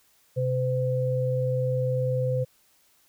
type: tone pair together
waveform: sine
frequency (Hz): 128.94 / 510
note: C3 / C5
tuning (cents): -25 / -44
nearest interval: 2 octaves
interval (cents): 2381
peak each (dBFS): -25 / -26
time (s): 0.36-2.45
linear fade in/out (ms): 20
effects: white hiss -63 dBFS RMS until 3.08 s